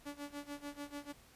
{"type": "tone with tremolo", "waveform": "sawtooth", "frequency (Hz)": 288.3, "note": "D4", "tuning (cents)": -32, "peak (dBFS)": -37, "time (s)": [0.05, 1.13], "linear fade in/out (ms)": 20, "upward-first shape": "sine", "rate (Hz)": 6.8, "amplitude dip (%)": 90, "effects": ["pink hiss -62 dBFS RMS until 1.35 s", "resampled to 32000 Hz"]}